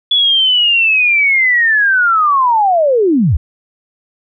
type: linear sweep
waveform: sine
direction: down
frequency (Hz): 3428 to 56.2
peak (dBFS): -8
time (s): 0.11-3.37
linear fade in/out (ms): 5
effects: none